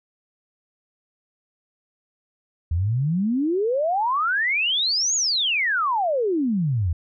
sine exponential two-way sweep, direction up then down, 77.78 to 6930 to 77.78 Hz, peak -19 dBFS, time 2.71-6.93 s, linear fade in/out 5 ms, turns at 5.15 s, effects none

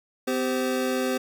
square tone cluster, 254.2 / 391.7 / 519 Hz, C4 / G4 / C5, -50 / -1 / -14 cents, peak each -28 / -30 / -29 dBFS, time 0.27-1.18 s, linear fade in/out 10 ms, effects none

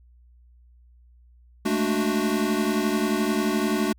square tone cluster, 212.1 / 223.6 / 294.3 / 369.1 Hz, G#3 / A3 / D4 / F#4, +37 / +28 / +4 / -4 cents, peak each -28 dBFS, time 1.65-3.93 s, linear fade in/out 10 ms, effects added 60 Hz sine -51 dBFS peak until 3.98 s

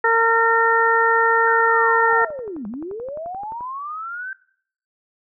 harmonic tone, 456.9 Hz, A#4, 35 cents flat, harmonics 1 / 2 / 3 / 4, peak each -19 / -19 / -19 / -19 dBFS, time 0.04-2.25 s, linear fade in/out 5 ms
sine linear two-way sweep, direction down then up, 1568 to 192.6 to 1568 Hz, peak -27 dBFS, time 1.47-4.33 s, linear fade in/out 2 ms, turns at 2.67 s
click train, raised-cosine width 1 ms, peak -26 dBFS, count 18, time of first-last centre 2.13-3.608 s, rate 11.5 Hz
effects noise-tail reverb RT60 0.6 s tail -20 dB re dry

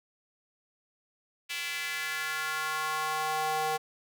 square tone with high-pass filter sweep, 155.56 Hz, D#3, in tune, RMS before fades -32 dBFS, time 1.49-3.78 s, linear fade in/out 20 ms, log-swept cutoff 2500 to 650 Hz, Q 2.4, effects none

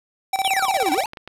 square tone with tremolo, 772 Hz, G5, 27 cents flat, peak -18 dBFS, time 0.33-1.04 s, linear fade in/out 5 ms, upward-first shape square, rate 17 Hz, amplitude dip 80%
square exponential two-way sweep, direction down then up, 3651 to 275.2 to 948 Hz, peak -23 dBFS, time 0.44-1.06 s, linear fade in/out 5 ms, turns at 0.92 s
clicks, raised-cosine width 0.3 ms, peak -20 dBFS, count 10, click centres 0.648 / 0.762 / 0.824 / 0.879 / 0.939 / 1.006 / 1.058 / 1.134 / 1.172 / 1.276 s
effects resampled to 32000 Hz + 8-bit

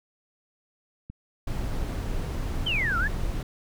click train, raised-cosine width 5 ms, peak -26 dBFS, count 4, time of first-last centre 1.1-2.748 s, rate 1.82 Hz
brown noise, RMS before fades -29 dBFS, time 1.47-3.43 s, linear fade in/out 5 ms
sine exponential two-way sweep, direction down then up, 3200 to 1318.5 to 1805 Hz, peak -24 dBFS, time 2.66-3.08 s, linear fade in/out 10 ms, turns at 2.98 s
effects none

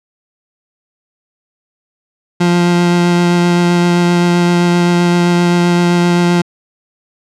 30% pulse tone with vibrato, 174.61 Hz, F3, in tune, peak -6 dBFS, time 2.4-6.42 s, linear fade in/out 10 ms, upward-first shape sine, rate 7.7 Hz, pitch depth 10 cents each way, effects low-pass 7000 Hz 12 dB/octave

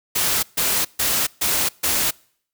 white noise bursts, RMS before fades -20 dBFS, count 5, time 0.15-2.11 s, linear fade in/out 10 ms, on 280 ms, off 140 ms, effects noise-tail reverb RT60 0.6 s tail -26 dB re dry

